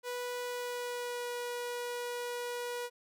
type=tone with pitch glide; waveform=sawtooth; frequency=491.1 to 484.9 Hz; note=B4 to B4; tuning=-10 to -32 cents; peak=-32 dBFS; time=0.03-2.9 s; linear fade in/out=50 ms; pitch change=-22 cents; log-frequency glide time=0.41-1.31 s; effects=none